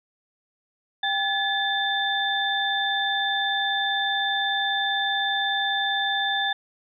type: tone cluster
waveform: sine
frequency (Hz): 792 / 1717 / 3562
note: G5 / A6 / A7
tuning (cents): +18 / -43 / +21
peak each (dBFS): -27 / -26 / -26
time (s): 1.03-6.53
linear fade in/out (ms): 5
effects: none